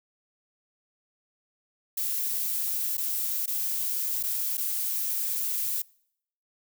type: noise with dropouts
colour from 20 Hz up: violet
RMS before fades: -29 dBFS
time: 1.97-5.82 s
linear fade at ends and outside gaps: 5 ms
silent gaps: 2.971-2.978 / 3.46-3.476 / 4.229-4.235 / 4.572-4.578 s
effects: noise-tail reverb RT60 0.7 s tail -25 dB re dry